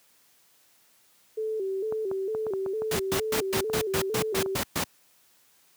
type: tone with vibrato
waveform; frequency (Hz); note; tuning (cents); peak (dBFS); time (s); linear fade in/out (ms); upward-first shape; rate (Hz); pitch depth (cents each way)
sine; 410.1; G#4; -22; -27; 1.37-4.56; 10; square; 2.2; 110
type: clicks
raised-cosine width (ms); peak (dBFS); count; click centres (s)
1; -22; 12; 1.924 / 2.114 / 2.349 / 2.467 / 2.536 / 2.662 / 2.82 / 3.699 / 4.15 / 4.345 / 4.39 / 4.461
type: noise bursts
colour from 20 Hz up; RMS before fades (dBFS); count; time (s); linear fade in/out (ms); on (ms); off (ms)
pink; -27; 10; 2.91-4.84; 5; 85; 120
effects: white hiss -62 dBFS RMS until 5.76 s + high-pass 100 Hz 12 dB/octave